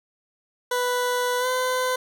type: tone with pitch glide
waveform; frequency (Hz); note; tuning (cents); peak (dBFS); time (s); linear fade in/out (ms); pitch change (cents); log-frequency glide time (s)
20% pulse; 493.9 to 509; B4 to C5; 0 to -48; -17; 0.71-1.96; 5; +52; 1.39-1.47
effects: none